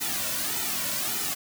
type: noise with flanger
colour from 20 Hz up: white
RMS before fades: -29 dBFS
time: 0-1.35 s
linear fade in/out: 20 ms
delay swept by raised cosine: 1.8 to 2.47 ms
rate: 1.7 Hz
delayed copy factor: -0.8
effects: none